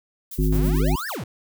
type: noise with tremolo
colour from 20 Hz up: violet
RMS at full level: -34 dBFS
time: 0.31-1.17 s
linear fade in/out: 5 ms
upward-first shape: triangle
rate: 9.1 Hz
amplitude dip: 75%
type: harmonic tone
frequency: 51.6 Hz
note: G#1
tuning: 10 cents flat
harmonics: 1 / 3 / 5 / 7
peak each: -19 / -23 / -26 / -28 dBFS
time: 0.38-0.96 s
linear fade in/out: 10 ms
type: exponential two-way sweep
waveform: square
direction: up then down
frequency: 88.7 to 1864.7 to 88.7 Hz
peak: -29 dBFS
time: 0.52-1.24 s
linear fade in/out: 5 ms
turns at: 1.08 s
effects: none